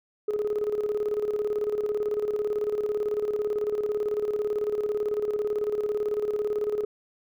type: tone with tremolo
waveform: sine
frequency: 420.1 Hz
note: G#4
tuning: 20 cents sharp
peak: -21 dBFS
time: 0.28-6.85 s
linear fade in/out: 5 ms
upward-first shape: square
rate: 18 Hz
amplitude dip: 60%
effects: tanh soft clip ceiling -20 dBFS